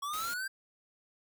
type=linear sweep; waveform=square; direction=up; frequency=1108.7 to 1594 Hz; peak=-35 dBFS; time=0.02-0.48 s; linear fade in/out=10 ms
type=noise; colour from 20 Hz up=white; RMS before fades=-42 dBFS; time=0.13-0.34 s; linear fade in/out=5 ms
effects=none